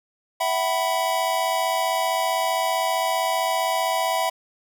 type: chord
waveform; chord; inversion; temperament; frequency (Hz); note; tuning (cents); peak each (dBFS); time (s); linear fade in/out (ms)
square; E suspended second; none; equal with one note detuned; 659.3 / 754.7 / 987.8; E5 / F#5 / B5; 0 / +34 / 0; -26; 0.4-4.3; 10
effects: none